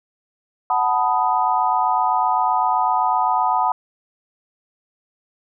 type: chord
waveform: sine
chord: B dominant seventh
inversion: second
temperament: equal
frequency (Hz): 740 / 880 / 987.8 / 1244.5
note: F#5 / A5 / B5 / D#6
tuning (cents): 0 / 0 / 0 / 0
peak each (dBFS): -21 / -21 / -20 / -24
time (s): 0.7-3.72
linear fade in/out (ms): 2
effects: none